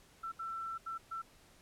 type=tone bursts at uneven times; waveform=sine; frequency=1339 Hz; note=E6; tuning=27 cents sharp; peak=-38 dBFS; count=4; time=0.23-0.32 / 0.39-0.78 / 0.86-0.98 / 1.11-1.22 s; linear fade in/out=10 ms; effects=pink hiss -63 dBFS RMS until 1.61 s + low-pass 12000 Hz 12 dB/octave